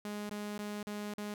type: tone with dropouts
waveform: sawtooth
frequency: 207.7 Hz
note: G#3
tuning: in tune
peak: -34 dBFS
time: 0.05-1.34 s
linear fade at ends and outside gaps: 2 ms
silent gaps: 0.294-0.311 / 0.579-0.59 / 0.829-0.87 / 1.138-1.18 s
effects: none